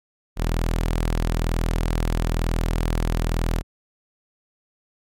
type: tone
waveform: sawtooth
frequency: 41.07 Hz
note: E1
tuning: 6 cents flat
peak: -16 dBFS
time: 0.36-3.63 s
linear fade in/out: 50 ms
effects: MP3 64 kbps